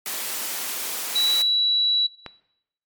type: high-pass noise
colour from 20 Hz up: white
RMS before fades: -29 dBFS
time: 0.06-1.42 s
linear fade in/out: 0 ms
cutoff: 270 Hz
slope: 12 dB/octave
type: tone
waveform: sine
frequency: 3923 Hz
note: B7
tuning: 12 cents flat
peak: -18 dBFS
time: 1.15-2.07 s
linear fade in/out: 10 ms
type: click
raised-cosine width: 0.3 ms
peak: -17 dBFS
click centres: 2.263 s
effects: noise-tail reverb RT60 0.8 s tail -18 dB re dry + MP3 96 kbps